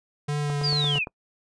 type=tone with vibrato; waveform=square; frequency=145.8 Hz; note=D3; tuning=12 cents flat; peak=-25 dBFS; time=0.28-0.99 s; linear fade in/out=10 ms; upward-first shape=triangle; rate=2.5 Hz; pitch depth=21 cents each way
type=click train; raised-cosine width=1 ms; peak=-21 dBFS; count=6; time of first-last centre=0.5-1.071 s; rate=8.75 Hz
type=linear sweep; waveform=sine; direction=down; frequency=4987 to 2349 Hz; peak=-23 dBFS; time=0.63-1.05 s; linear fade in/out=20 ms
effects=noise-tail reverb RT60 0.1 s tail -26 dB re dry + resampled to 22050 Hz